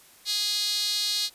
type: tone with high-pass filter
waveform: sawtooth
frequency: 414.8 Hz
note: G#4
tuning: 2 cents flat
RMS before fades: -27 dBFS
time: 0.25-1.3 s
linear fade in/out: 50 ms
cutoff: 4100 Hz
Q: 5.1
effects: white hiss -54 dBFS RMS until 1.34 s + resampled to 32000 Hz